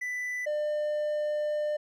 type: tone pair in turn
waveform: triangle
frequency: 1988 / 599.6 Hz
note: B6 / D5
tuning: +11 / +36 cents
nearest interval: octave + major sixth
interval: 2075 cents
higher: first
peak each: -29 / -25 dBFS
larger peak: second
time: 0.01-0.46 / 0.46-1.77 s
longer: second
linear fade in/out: 10 ms
effects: none